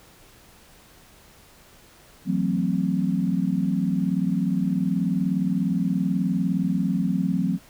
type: chord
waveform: sine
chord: F# half-diminished seventh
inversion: third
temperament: equal with one note detuned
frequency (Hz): 164.81 / 185 / 224.1 / 261.6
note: E3 / F#3 / A3 / C4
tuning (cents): 0 / 0 / +32 / 0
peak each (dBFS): -28 / -23 / -29 / -27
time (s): 2.25-7.59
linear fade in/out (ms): 50
effects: pink hiss -52 dBFS RMS until 7.69 s